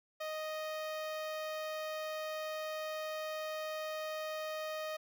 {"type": "tone with notch filter", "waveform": "sawtooth", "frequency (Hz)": 622.3, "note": "D#5", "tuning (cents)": 0, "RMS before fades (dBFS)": -40, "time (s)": [0.2, 4.97], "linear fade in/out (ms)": 10, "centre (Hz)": 8600, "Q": 1, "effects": []}